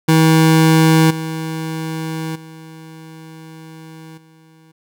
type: tone with level steps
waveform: 25% pulse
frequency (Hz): 160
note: D#3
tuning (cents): +49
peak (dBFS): -5 / -18 / -31 / -42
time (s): 0.08-4.72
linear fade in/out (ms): 10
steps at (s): 1.1 / 2.35 / 4.17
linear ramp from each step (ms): 10
effects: none